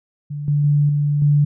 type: tone with level steps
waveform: sine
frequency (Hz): 146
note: D3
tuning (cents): -10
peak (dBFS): -24 / -14 / -12 / -15 / -11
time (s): 0.3-1.45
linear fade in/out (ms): 10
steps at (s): 0.48 / 0.64 / 0.89 / 1.22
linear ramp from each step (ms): 2
effects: none